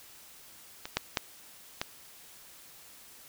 clicks, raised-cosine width 0.2 ms, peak -20 / -9 / -9 / -13 dBFS, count 4, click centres 0.855 / 0.97 / 1.172 / 1.815 s, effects white hiss -53 dBFS RMS until 3.28 s

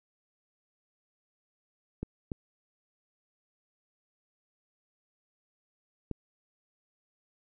clicks, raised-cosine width 3 ms, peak -21 dBFS, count 3, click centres 2.03 / 2.318 / 6.113 s, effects none

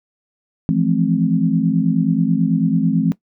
sine tone cluster, 164.5 / 173.7 / 213.8 / 262.4 Hz, E3 / F3 / A3 / C4, -3 / -9 / -49 / +5 cents, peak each -19 dBFS, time 0.69-3.12 s, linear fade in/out 0 ms, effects noise-tail reverb RT60 0.1 s tail -18 dB re dry

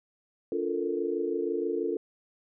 sine chord, Bb major seventh, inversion first, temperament equal with one note detuned, 287.3 / 349.2 / 440 / 466.2 Hz, D4 / F4 / A4 / Bb4, -38 / 0 / 0 / 0 cents, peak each -35 / -31 / -31 / -36 dBFS, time 0.52-1.97 s, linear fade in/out 2 ms, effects none

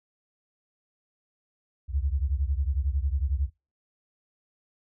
sine beating tone pair, 65.41 / 76.41 Hz, C2 / D#2, 0 / -31 cents, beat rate 11 Hz, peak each -26 / -28 dBFS, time 1.88-3.5 s, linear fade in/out 50 ms, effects noise-tail reverb RT60 0.3 s tail -25 dB re dry

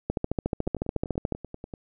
two click trains, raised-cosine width 2 ms, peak -23 / -12 dBFS, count 12 / 18, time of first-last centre 0.67-1.738 / 0.1-1.323 s, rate 10.3 / 13.9 Hz, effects none

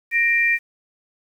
sine tone pair together, 1859.8 / 2369 Hz, A#6 / D7, -5 / +14 cents, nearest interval major third, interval 419 cents, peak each -18 dBFS, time 0.11-0.59 s, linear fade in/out 50 ms, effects 8-bit

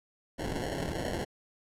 white noise with sample-and-hold, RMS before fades -34 dBFS, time 0.38-1.25 s, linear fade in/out 20 ms, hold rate 1225 Hz, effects low-pass 11000 Hz 12 dB/octave

